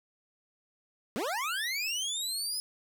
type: linear sweep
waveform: 25% pulse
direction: up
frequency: 186.8 to 5110 Hz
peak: -27 dBFS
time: 1.16-2.6 s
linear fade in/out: 0 ms
effects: none